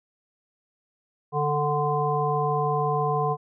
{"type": "harmonic tone", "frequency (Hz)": 147.7, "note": "D3", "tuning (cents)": 10, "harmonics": [1, 3, 5, 7], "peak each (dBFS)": [-27, -27, -27, -27], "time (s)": [1.32, 3.37], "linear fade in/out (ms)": 50, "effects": []}